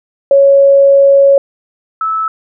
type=tone pair in turn; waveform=sine; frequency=554.4 / 1307.2 Hz; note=C#5 / E6; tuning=0 / -15 cents; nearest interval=octave + minor third; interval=1485 cents; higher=second; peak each=-3 / -12 dBFS; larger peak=first; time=0.31-1.38 / 2.01-2.28 s; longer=first; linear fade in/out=2 ms; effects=none